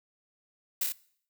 blue noise with echo, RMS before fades -28 dBFS, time 0.81-0.84 s, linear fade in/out 5 ms, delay 28 ms, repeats 3, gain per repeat -2 dB, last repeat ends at 0.924 s, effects noise-tail reverb RT60 0.6 s tail -22 dB re dry

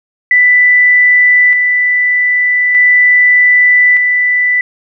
sine tone with tremolo, 1984 Hz, B6, 7 cents sharp, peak -4 dBFS, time 0.31-4.61 s, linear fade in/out 2 ms, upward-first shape square, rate 0.41 Hz, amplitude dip 35%, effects none

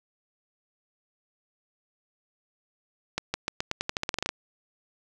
accelerating click train, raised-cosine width 0.2 ms, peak -10 dBFS, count 15, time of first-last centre 3.18-4.291 s, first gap 160 ms, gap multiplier 0.88, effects none

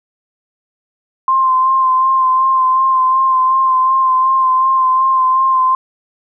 sine tone with vibrato, 1046.5 Hz, C6, in tune, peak -9 dBFS, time 1.28-5.75 s, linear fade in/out 2 ms, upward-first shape sine, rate 2.7 Hz, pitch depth 23 cents each way, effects none

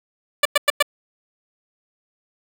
10% pulse tone bursts, 583 Hz, D5, 13 cents flat, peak -4 dBFS, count 4, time 0.43-0.826 s, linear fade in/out 5 ms, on 24 ms, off 100 ms, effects none

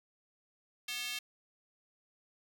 square tone with high-pass filter, 243.7 Hz, B3, 23 cents flat, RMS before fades -39 dBFS, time 0.88-1.19 s, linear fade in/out 5 ms, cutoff 2800 Hz, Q 2, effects none

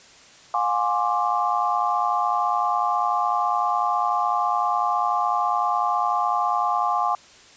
sine tone cluster, 713 / 827 / 1060 / 1170 Hz, F5 / G#5 / C6 / D6, +36 / -8 / +22 / -7 cents, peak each -25 dBFS, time 0.54-7.15 s, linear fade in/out 2 ms, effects white hiss -49 dBFS RMS until 7.56 s + resampled to 16000 Hz

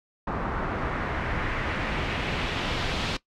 pink noise with low-pass filter sweep, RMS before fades -29 dBFS, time 0.27-3.17 s, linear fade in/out 5 ms, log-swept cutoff 1200 to 4000 Hz, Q 1.5, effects noise-tail reverb RT60 0.1 s tail -18 dB re dry

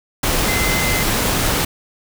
sine tone in noise, 2062 Hz, C7, 26 cents flat, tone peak -22 dBFS, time 0.48-1.03 s, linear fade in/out 5 ms, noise pink, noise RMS -18 dBFS, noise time 0.23-1.65 s, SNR -7 dB, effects none

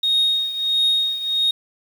sine tone with tremolo, 3729 Hz, A#7, in tune, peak -12 dBFS, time 0.03-1.51 s, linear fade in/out 5 ms, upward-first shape triangle, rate 1.5 Hz, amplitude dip 80%, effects tanh soft clip ceiling -12 dBFS + 7-bit

